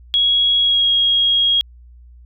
sine tone with pitch glide, 3322 to 3280 Hz, G#7 to G#7, 0 to -22 cents, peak -12 dBFS, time 0.14-1.61 s, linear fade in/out 0 ms, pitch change -22 cents, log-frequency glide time 0.6-0.91 s, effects added 60 Hz sine -40 dBFS peak until 2.25 s

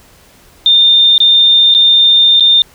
sine tone with dropouts, 3617 Hz, A7, 47 cents sharp, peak -4 dBFS, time 0.66-2.62 s, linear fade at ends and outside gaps 1 ms, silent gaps 1.18-1.203 / 1.741-1.748 / 2.398-2.406 s, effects pink hiss -44 dBFS RMS until 2.74 s

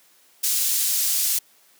pink high-pass noise, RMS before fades -22 dBFS, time 0.43-1.39 s, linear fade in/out 10 ms, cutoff 6300 Hz, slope 12 dB/octave, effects white hiss -57 dBFS RMS until 1.79 s + high-pass 200 Hz 12 dB/octave

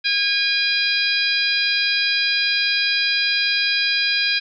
harmonic tone with a mistuned harmonic, 815 Hz, G#5, 33 cents flat, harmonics 2 / 3 / 4 / 5 / 6, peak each -24 / -22 / -26 / -23 / -23 dBFS, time 0.04-4.4 s, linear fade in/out 20 ms, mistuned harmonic 5, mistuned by -37 cents, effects none

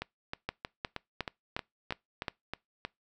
two click trains, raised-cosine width 0.3 ms, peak -16 / -19 dBFS, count 6 / 10, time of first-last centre 0.49-2.282 / 0.02-2.85 s, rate 2.79 / 3.18 Hz, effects noise-tail reverb RT60 0.2 s tail -24 dB re dry

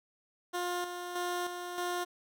15% pulse tone with tremolo, 354.5 Hz, F4, 26 cents sharp, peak -26 dBFS, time 0.53-2.05 s, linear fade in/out 20 ms, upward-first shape square, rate 1.6 Hz, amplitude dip 50%, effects none

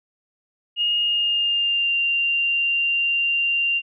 sine tone with pitch glide, 2855 to 2779 Hz, F7 to F7, +37 to -9 cents, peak -18 dBFS, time 0.76-3.82 s, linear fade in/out 50 ms, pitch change -46 cents, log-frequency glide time 0.99-1.96 s, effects none

